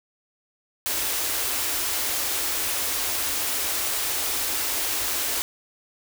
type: band-stop noise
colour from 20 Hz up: white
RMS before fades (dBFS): -26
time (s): 0.86-5.42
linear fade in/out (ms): 0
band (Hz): 110 to 250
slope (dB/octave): 96
effects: none